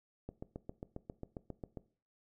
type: click train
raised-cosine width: 2 ms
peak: -29 dBFS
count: 12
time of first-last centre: 0.29-1.772 s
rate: 7.42 Hz
effects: noise-tail reverb RT60 0.4 s tail -18 dB re dry